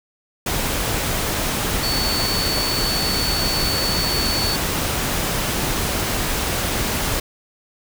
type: tone in noise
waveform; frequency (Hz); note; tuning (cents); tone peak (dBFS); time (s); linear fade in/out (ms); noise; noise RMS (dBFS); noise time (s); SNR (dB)
sine; 4464; C#8; +11; -22; 1.83-4.56; 5; pink; -22; 0.46-7.2; -3
effects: none